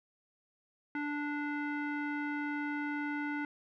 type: tone with low-pass filter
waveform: square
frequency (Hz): 293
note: D4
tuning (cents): -4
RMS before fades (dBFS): -36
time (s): 0.95-3.45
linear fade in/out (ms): 2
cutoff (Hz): 1800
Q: 6.9
effects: none